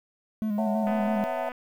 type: tone with vibrato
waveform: triangle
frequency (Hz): 211.8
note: G#3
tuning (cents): +34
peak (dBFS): -23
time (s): 0.42-1.24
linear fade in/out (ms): 0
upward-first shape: square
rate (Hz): 6.1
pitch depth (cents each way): 39
type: chord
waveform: sine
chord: F# minor seventh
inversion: second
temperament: equal with one note detuned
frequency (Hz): 554.4 / 659.3 / 740 / 899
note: C#5 / E5 / F#5 / A5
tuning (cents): 0 / 0 / 0 / +37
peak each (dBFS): -35 / -30 / -34 / -36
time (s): 0.58-1.49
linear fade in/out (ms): 2
type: click train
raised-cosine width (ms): 0.5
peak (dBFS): -24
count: 163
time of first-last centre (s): 0.87-1.518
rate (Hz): 250
effects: 9-bit